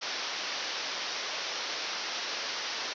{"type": "low-pass noise", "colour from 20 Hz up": "white", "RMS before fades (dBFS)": -35, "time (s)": [0.01, 2.94], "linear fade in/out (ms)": 20, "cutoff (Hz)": 5900, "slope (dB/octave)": 96, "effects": ["high-pass 400 Hz 12 dB/octave"]}